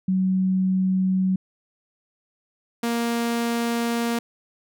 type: tone pair in turn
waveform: sine / sawtooth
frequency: 187.6 / 234.2 Hz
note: F#3 / A#3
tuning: +24 / +8 cents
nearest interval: major third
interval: 384 cents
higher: second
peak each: -18 dBFS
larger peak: neither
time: 0.08-1.36 / 2.83-4.19 s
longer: second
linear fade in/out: 5 ms
effects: none